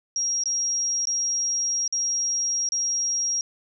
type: tone with dropouts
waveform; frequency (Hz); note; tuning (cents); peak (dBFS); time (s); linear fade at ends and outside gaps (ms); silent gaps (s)
sine; 5630; F8; +13; -22; 0.16-3.41; 1; 0.437-0.457 / 1.054-1.071 / 1.878-1.925 / 2.689-2.72
effects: none